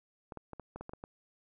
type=clicks; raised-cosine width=1 ms; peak=-29 dBFS; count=9; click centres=0.322 / 0.373 / 0.533 / 0.597 / 0.76 / 0.81 / 0.894 / 0.935 / 1.039 s; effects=none